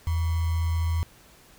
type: tone with sample-and-hold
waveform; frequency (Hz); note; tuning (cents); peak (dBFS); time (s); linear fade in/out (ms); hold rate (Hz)
sine; 82.7; E2; +6; -22; 0.07-1.03; 0; 1050
effects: pink hiss -54 dBFS RMS until 1.58 s